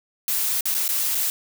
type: noise with dropouts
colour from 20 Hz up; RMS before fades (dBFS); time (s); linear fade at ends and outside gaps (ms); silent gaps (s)
blue; -23; 0.28-1.3; 1; 0.608-0.655 / 0.743-0.748 / 0.879-0.889 / 1.148-1.152
effects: none

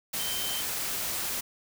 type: tone in noise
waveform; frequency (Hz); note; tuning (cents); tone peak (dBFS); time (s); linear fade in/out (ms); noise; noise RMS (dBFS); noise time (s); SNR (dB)
sine; 3110; G7; -14; -35; 0.19-0.62; 10; white; -32; 0.13-1.41; -6
effects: none

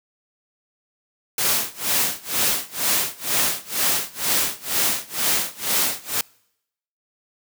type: noise with tremolo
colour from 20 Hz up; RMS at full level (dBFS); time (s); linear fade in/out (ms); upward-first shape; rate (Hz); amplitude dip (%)
white; -19; 1.38-6.21; 2; sine; 2.1; 95
effects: noise-tail reverb RT60 0.8 s tail -26 dB re dry + high-pass 100 Hz 12 dB/octave

